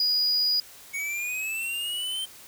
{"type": "tone", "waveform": "triangle", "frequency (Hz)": 4908, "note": "D#8", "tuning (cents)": -25, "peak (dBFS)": -20, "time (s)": [0, 0.6], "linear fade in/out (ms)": 2}
{"type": "linear sweep", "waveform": "square", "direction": "up", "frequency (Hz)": [2217, 3136], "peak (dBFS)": -29, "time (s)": [0.93, 2.26], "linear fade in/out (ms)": 20}
{"effects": ["white hiss -48 dBFS RMS until 2.47 s"]}